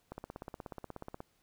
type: click train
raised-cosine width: 1 ms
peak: -28 dBFS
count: 19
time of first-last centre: 0.12-1.204 s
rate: 16.6 Hz
effects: pink hiss -73 dBFS RMS until 1.42 s